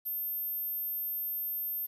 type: tone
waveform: sine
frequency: 13290 Hz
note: G#9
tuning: in tune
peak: -31 dBFS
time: 0.05-1.87 s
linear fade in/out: 20 ms
effects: tanh soft clip ceiling -28 dBFS + 10-bit